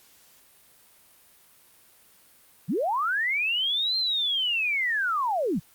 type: linear two-way sweep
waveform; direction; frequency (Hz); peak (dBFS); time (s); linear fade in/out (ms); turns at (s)
sine; up then down; 129.5 to 4186 to 129.5; -23; 2.68-5.6; 20; 3.97
effects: white hiss -57 dBFS RMS until 5.74 s + Opus 48 kbps